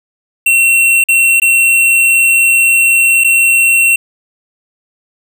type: tone with dropouts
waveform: square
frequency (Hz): 2721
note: F7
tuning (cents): -46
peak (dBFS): -7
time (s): 0.46-3.96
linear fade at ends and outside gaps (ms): 5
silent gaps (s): 1.04-1.086 / 1.4-1.418 / 3.238-3.244
effects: none